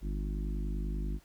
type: harmonic tone with a mistuned harmonic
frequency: 50.2 Hz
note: G1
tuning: 42 cents sharp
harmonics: 1 / 3 / 4 / 5 / 6 / 7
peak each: -32 / -42 / -44 / -46 / -48 / -49 dBFS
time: 0.01-1.2 s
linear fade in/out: 50 ms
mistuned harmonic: 1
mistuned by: +21 cents
effects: pink hiss -64 dBFS RMS until 1.24 s